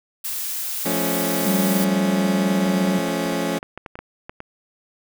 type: noise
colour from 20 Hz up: blue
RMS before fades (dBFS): -27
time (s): 0.24-1.85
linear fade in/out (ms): 10
type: chord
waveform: 20% pulse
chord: F augmented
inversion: none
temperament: equal with one note detuned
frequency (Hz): 174.61 / 217.3 / 277.2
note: F3 / A3 / C#4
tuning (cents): 0 / -21 / 0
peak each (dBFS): -21 / -22 / -20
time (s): 0.85-3.59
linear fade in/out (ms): 10
type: tone with pitch glide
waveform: triangle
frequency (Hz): 193.2 to 189.77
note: G3 to F#3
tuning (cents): -25 to +44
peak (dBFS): -17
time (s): 1.46-2.99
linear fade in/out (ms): 5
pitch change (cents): -31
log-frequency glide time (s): 2.52-2.7
type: clicks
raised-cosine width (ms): 0.5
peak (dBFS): -19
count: 12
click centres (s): 2.665 / 2.874 / 3.086 / 3.261 / 3.328 / 3.629 / 3.776 / 3.862 / 3.955 / 3.99 / 4.295 / 4.404
effects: none